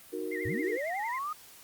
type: chord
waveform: sine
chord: D# minor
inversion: none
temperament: equal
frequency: 311.1 / 370 / 466.2 Hz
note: D#4 / F#4 / A#4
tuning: 0 / 0 / 0 cents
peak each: -38 / -36 / -37 dBFS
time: 0.12-0.78 s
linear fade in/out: 20 ms
type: tone with vibrato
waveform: sine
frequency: 1975.5 Hz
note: B6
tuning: in tune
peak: -36 dBFS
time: 0.31-1.19 s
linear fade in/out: 10 ms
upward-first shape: sine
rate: 11 Hz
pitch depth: 130 cents each way
type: linear sweep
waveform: sine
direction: up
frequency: 81.3 to 1264 Hz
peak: -32 dBFS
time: 0.45-1.33 s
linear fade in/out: 5 ms
effects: white hiss -53 dBFS RMS until 1.63 s + Opus 32 kbps